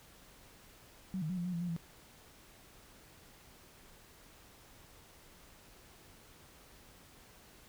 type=tone with pitch steps; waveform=sine; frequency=188 / 155.4 / 184.3 / 173.8 / 181.2 / 169.6 / 176.3 / 167 Hz; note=F#3 / D#3 / F#3 / F3 / F#3 / E3 / F3 / E3; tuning=+28 / -2 / -7 / -8 / -36 / +50 / +17 / +23 cents; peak=-34 dBFS; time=1.14-1.764 s; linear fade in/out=0 ms; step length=78 ms; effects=pink hiss -59 dBFS RMS until 7.68 s